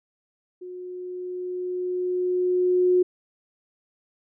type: tone with level ramp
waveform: sine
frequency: 362.5 Hz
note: F#4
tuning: 35 cents flat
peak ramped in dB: -35 to -15 dBFS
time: 0.61-3.03 s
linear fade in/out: 10 ms
effects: none